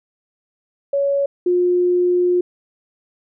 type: tone pair in turn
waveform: sine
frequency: 560 / 356.7 Hz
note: C#5 / F4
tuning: +18 / +37 cents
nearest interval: minor sixth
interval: 781 cents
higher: first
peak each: -15 / -13 dBFS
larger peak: second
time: 0.93-1.26 / 1.46-2.41 s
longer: second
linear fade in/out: 5 ms
effects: none